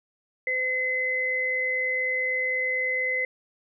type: tone pair together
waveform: sine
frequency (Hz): 511 / 2041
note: C5 / C7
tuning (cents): -41 / -44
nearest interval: 2 octaves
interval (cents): 2397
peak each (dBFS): -32 / -24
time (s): 0.47-3.25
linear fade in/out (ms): 2
effects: none